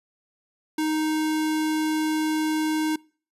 square tone, 311.1 Hz, D#4, in tune, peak -23 dBFS, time 0.78-2.96 s, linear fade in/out 5 ms, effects noise-tail reverb RT60 0.4 s tail -24 dB re dry + resampled to 32000 Hz

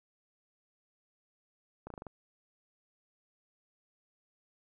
slowing click train, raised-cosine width 1 ms, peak -29 dBFS, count 6, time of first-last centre 1.87-2.067 s, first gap 33 ms, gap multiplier 1.09, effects none

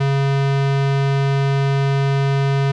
square tone with low-pass filter, 138 Hz, C#3, 7 cents flat, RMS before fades -17 dBFS, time 0-2.72 s, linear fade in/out 10 ms, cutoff 3800 Hz, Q 0.77, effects none

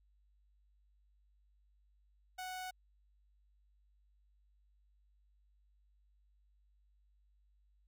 sawtooth tone, 740 Hz, F#5, in tune, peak -38 dBFS, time 2.38-2.71 s, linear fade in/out 10 ms, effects added 50 Hz sine -68 dBFS peak until 7.87 s

